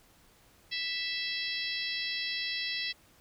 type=harmonic tone with a mistuned harmonic; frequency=659.3 Hz; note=E5; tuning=in tune; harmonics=3 / 4 / 5 / 6 / 7 / 8; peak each=-38 / -39 / -39 / -38 / -41 / -40 dBFS; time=0.71-2.93 s; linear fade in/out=20 ms; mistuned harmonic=6; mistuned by=+24 cents; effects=pink hiss -62 dBFS RMS until 3.2 s